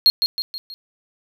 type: tone with echo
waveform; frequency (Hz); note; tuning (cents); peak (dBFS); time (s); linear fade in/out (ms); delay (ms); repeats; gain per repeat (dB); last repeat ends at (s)
triangle; 4256; C8; +29; -8; 0.06-0.1; 0; 160; 4; -6; 0.74
effects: none